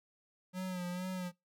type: tone with vibrato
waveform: square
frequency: 181.6 Hz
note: F#3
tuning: 32 cents flat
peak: -37 dBFS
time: 0.53-1.32 s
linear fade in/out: 50 ms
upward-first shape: sine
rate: 2.2 Hz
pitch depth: 45 cents each way
effects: noise-tail reverb RT60 0.2 s tail -23 dB re dry